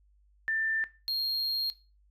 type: tone pair in turn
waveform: sine / triangle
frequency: 1782 / 4238 Hz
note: A6 / C8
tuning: +22 / +21 cents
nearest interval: octave + minor third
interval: 1499 cents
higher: second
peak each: -27 dBFS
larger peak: neither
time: 0.48-0.84 / 1.08-1.7 s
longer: second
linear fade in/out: 0 ms
effects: noise-tail reverb RT60 0.3 s tail -17 dB re dry + added 50 Hz sine -61 dBFS peak until 2.1 s